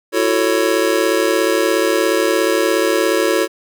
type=chord; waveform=square; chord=F# minor seventh; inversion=third; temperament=just; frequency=333 / 370 / 444 / 555 Hz; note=E4 / F#4 / A4 / C#5; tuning=+18 / 0 / +16 / +2 cents; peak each=-20 dBFS; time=0.12-3.48 s; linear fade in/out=50 ms; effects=none